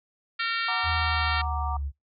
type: harmonic tone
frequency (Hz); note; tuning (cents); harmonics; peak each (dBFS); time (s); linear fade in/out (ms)
457.9; A#4; -31; 3 / 4 / 5 / 6 / 7 / 8 / 9 / 10; -29 / -31 / -33 / -35 / -36 / -37 / -38 / -39; 0.39-1.42; 10
type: chord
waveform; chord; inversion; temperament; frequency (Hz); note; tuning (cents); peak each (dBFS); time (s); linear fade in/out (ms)
sine; Gb augmented; none; equal; 740 / 932.3 / 1174.7; Gb5 / Bb5 / D6; 0 / 0 / 0; -33; 0.68-1.77; 5
type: exponential sweep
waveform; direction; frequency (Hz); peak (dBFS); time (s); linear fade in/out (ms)
sine; down; 82.41 to 69.3; -27; 0.83-1.92; 50
effects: noise-tail reverb RT60 0.2 s tail -26 dB re dry + MP3 96 kbps